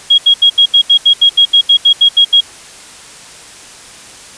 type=tone bursts; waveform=sine; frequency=3291 Hz; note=G#7; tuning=16 cents flat; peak=-3 dBFS; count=15; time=0.1-2.408 s; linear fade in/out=10 ms; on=82 ms; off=77 ms; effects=white hiss -34 dBFS RMS until 4.37 s + resampled to 22050 Hz